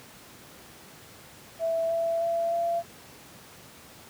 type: tone with pitch steps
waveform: sine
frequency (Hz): 659.3 / 666.6 / 673.9 / 681.4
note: E5 / E5 / E5 / F5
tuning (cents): 0 / +19 / +38 / -43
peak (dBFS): -24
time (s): 1.59-2.83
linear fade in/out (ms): 50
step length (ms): 310
effects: pink hiss -49 dBFS RMS until 4.09 s + high-pass 100 Hz 12 dB/octave